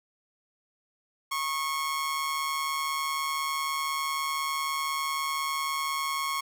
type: tone with amplitude modulation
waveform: sawtooth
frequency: 1094 Hz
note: C#6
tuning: 23 cents flat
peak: -22 dBFS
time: 1.31-6.41 s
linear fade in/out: 10 ms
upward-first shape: sine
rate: 150 Hz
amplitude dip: 50%
effects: none